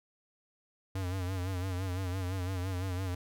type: tone with vibrato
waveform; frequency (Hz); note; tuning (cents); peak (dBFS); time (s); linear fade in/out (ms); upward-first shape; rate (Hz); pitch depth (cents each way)
square; 92.5; F#2; 0; -33; 0.95-3.15; 5; sine; 5.9; 72
effects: none